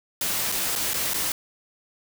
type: noise with dropouts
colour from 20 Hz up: white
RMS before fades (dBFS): -26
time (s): 0.21-1.32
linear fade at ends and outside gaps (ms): 2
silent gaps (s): 0.518-0.522 / 0.754-0.759 / 0.935-0.941 / 1.136-1.142
effects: none